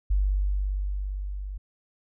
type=tone with level ramp; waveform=sine; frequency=48.77 Hz; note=G1; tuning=8 cents flat; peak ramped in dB=-19 to -32 dBFS; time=0.1-1.58 s; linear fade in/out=10 ms; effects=none